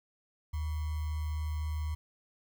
sine tone with sample-and-hold, 77 Hz, D#2, 17 cents flat, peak -31 dBFS, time 0.53-1.95 s, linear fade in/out 10 ms, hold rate 1050 Hz, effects none

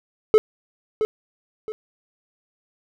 triangle tone with echo, 432.4 Hz, A4, 30 cents flat, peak -7 dBFS, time 0.34-0.38 s, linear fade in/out 0 ms, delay 670 ms, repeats 2, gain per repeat -9 dB, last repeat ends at 1.72 s, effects none

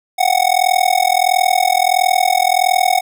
square tone with amplitude modulation, 739 Hz, F#5, 2 cents flat, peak -8 dBFS, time 0.18-3.01 s, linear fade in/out 20 ms, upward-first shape sine, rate 41.5 Hz, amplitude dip 100%, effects none

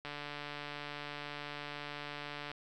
click train, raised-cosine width 0.3 ms, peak -26 dBFS, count 361, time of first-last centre 0.05-2.516 s, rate 146 Hz, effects none

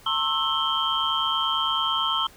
sine tone cluster, 909 / 1074 / 1316 / 3047 / 3196 Hz, A#5 / C6 / E6 / G7 / G7, -44 / +45 / -3 / -50 / +33 cents, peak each -32 / -28 / -27 / -30 / -26 dBFS, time 0.06-2.27 s, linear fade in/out 5 ms, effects pink hiss -51 dBFS RMS until 2.36 s

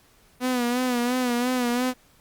sawtooth tone with vibrato, 246.9 Hz, B3, in tune, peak -18 dBFS, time 0.4-1.94 s, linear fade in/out 50 ms, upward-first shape sine, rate 2.9 Hz, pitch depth 58 cents each way, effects pink hiss -58 dBFS RMS until 2.2 s + Opus 48 kbps

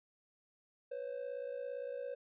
triangle ring-modulated tone, 523.3 Hz, C5, in tune, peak -34 dBFS, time 0.91-2.15 s, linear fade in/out 10 ms, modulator 28.8 Hz, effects tanh soft clip ceiling -30 dBFS + resampled to 8000 Hz

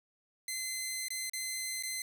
10% pulse tone with dropouts, 2058 Hz, C7, 29 cents flat, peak -26 dBFS, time 0.48-2.02 s, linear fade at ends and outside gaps 2 ms, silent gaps 1.084-1.104 / 1.297-1.334 / 1.826-1.834 s, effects none

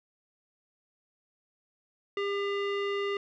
square tone with low-pass filter, 401.3 Hz, G4, 41 cents sharp, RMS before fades -31 dBFS, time 2.17-3.17 s, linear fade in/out 2 ms, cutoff 2600 Hz, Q 2.1, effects none

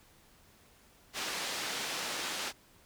white band-pass noise, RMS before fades -37 dBFS, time 1.13-2.53 s, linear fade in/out 50 ms, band 210 to 5100 Hz, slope 12 dB/octave, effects pink hiss -62 dBFS RMS until 2.85 s

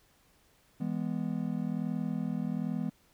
triangle chord, E major, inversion none, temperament just, 164.81 / 206 / 247.2 Hz, E3 / G#3 / B3, 0 / -14 / +2 cents, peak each -33 dBFS, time 0.8-2.9 s, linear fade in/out 10 ms, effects pink hiss -66 dBFS RMS until 3.13 s

